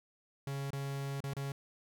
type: tone with dropouts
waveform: 45% pulse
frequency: 138.59 Hz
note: C#3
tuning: in tune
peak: -36 dBFS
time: 0.47-1.52 s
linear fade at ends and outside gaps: 2 ms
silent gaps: 0.705-0.731 / 1.205-1.239 / 1.336-1.366 s
effects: none

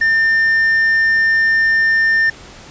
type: tone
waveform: triangle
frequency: 1800 Hz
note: A6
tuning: 39 cents sharp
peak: -9 dBFS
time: 0.01-2.3 s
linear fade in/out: 5 ms
effects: pink hiss -38 dBFS RMS until 2.7 s + resampled to 16000 Hz

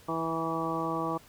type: harmonic tone with a mistuned harmonic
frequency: 163.5 Hz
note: E3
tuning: 14 cents flat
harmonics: 1 / 2 / 3 / 4 / 5 / 6 / 7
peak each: -38 / -34 / -37 / -38 / -38 / -38 / -34 dBFS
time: 0.08-1.18 s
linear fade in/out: 10 ms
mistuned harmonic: 6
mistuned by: -19 cents
effects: pink hiss -56 dBFS RMS until 1.28 s

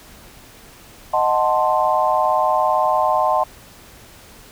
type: chord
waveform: sine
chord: D# diminished seventh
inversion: none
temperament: equal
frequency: 622.3 / 740 / 880 / 1046.5 Hz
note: D#5 / F#5 / A5 / C6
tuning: 0 / 0 / 0 / 0 cents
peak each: -20 dBFS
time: 1.13-3.44 s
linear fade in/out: 10 ms
effects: pink hiss -44 dBFS RMS until 4.51 s

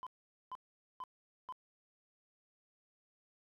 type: tone bursts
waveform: sine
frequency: 1016 Hz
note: B5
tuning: 49 cents sharp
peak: -39 dBFS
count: 4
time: 0.03-1.524 s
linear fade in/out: 0 ms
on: 36 ms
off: 450 ms
effects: tanh soft clip ceiling -40 dBFS + 13-bit

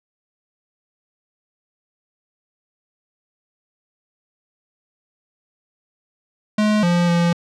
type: tone with pitch steps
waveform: square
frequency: 212.2 / 174.1 / 171.7 Hz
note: G#3 / F3 / F3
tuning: +38 / -5 / -29 cents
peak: -15 dBFS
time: 6.58-7.33 s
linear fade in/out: 5 ms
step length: 250 ms
effects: low-pass 6000 Hz 12 dB/octave

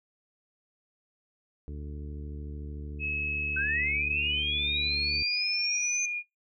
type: harmonic tone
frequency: 73.42 Hz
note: D2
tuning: in tune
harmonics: 1 / 2 / 3 / 4 / 5 / 6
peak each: -37 / -44 / -49 / -47 / -52 / -51 dBFS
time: 1.68-5.23 s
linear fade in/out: 0 ms
type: tone with pitch glide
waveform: sine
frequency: 2575 to 2430 Hz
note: E7 to D#7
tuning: -41 to -42 cents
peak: -30 dBFS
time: 2.99-6.23 s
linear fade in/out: 50 ms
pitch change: -101 cents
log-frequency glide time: 3.76-4.65 s
type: linear sweep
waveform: sine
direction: up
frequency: 1504 to 6272 Hz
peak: -28 dBFS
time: 3.56-6.06 s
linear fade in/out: 10 ms
effects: noise-tail reverb RT60 0.2 s tail -19 dB re dry

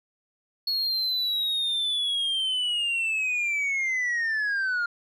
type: linear sweep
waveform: sine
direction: down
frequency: 4352 to 1396.9 Hz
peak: -21 dBFS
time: 0.67-4.86 s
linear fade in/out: 5 ms
effects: tanh soft clip ceiling -23 dBFS

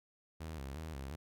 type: tone with vibrato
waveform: sawtooth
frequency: 73.42 Hz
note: D2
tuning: in tune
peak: -38 dBFS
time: 0.4-1.16 s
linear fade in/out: 10 ms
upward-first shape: square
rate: 2.8 Hz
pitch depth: 140 cents each way
effects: none

